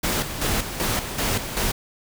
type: noise with tremolo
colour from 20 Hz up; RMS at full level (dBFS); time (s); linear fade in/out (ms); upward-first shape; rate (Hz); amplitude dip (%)
pink; -23; 0.03-1.72; 10; square; 2.6; 60
effects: none